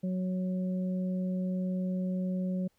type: harmonic tone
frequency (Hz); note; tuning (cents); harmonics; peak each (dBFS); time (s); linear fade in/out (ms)
184.3; F#3; -7; 1 / 2 / 3; -29 / -46 / -41; 0.03-2.68; 10
effects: pink hiss -73 dBFS RMS until 2.78 s